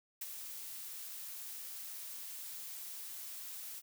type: noise with ADSR envelope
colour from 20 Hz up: blue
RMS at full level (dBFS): -39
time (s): 0.21-3.82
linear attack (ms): 9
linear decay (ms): 29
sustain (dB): -7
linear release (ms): 41
effects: none